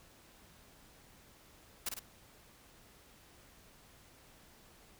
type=noise with echo; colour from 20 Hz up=white; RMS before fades=-36 dBFS; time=1.86-1.89 s; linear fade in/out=5 ms; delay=52 ms; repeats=2; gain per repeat=-4 dB; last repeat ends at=1.994 s; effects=pink hiss -61 dBFS RMS until 4.99 s